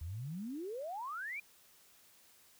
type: exponential sweep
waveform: sine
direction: up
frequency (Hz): 74.3 to 2454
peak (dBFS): -39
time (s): 0.01-1.4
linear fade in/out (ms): 5
effects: white hiss -64 dBFS RMS until 2.59 s